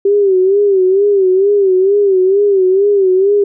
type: tone with vibrato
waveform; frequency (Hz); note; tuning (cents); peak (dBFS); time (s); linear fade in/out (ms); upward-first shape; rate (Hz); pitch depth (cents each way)
sine; 389.5; G4; -11; -7; 0.05-3.44; 5; sine; 2.2; 95
effects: none